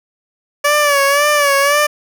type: tone with vibrato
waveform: 15% pulse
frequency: 574 Hz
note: D5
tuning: 40 cents flat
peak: -4 dBFS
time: 0.64-1.87 s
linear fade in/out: 10 ms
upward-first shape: sine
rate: 1.9 Hz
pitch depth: 64 cents each way
effects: none